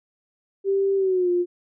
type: tone with pitch glide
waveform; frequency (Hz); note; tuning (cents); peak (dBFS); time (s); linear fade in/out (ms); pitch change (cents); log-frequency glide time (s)
sine; 392 to 353.3; G4 to F4; 0 to +20; -18; 0.64-1.46; 50; -180; 0.96-1.3
effects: none